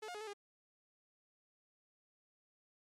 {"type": "tone with pitch steps", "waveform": "sawtooth", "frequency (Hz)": [431.4, 713, 419.9, 437.2, 406.4], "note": ["A4", "F5", "G#4", "A4", "G#4"], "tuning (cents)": [-34, 36, 19, -11, -38], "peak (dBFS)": -40, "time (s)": [0.02, 0.335], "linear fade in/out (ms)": 10, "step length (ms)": 63, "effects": ["low-pass 9000 Hz 12 dB/octave", "MP3 64 kbps"]}